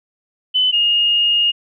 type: tone pair in turn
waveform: sine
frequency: 3017 / 2848 Hz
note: F#7 / F7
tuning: +33 / +33 cents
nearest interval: minor second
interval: 100 cents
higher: first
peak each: -12 dBFS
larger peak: neither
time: 0.54-0.72 / 0.72-1.52 s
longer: second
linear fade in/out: 20 ms
effects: none